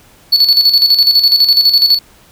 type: tone with tremolo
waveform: triangle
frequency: 4435 Hz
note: C#8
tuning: in tune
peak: -3 dBFS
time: 0.32-1.99 s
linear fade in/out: 10 ms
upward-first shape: square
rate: 12 Hz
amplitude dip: 60%
effects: pink hiss -45 dBFS RMS until 2.31 s